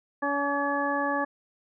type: harmonic tone with a mistuned harmonic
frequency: 283.4 Hz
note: C#4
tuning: 38 cents sharp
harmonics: 1 / 2 / 3 / 4 / 6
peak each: -31 / -31 / -31 / -31 / -31 dBFS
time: 0.22-1.25 s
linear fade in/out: 10 ms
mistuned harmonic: 4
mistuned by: +16 cents
effects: none